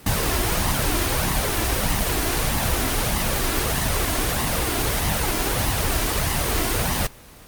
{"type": "noise with flanger", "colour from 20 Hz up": "pink", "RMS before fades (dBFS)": -21, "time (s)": [0.06, 7.07], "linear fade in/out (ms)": 5, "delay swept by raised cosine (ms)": [1, 3], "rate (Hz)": 1.6, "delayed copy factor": 0.6, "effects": ["pink hiss -45 dBFS RMS until 7.47 s", "Opus 24 kbps"]}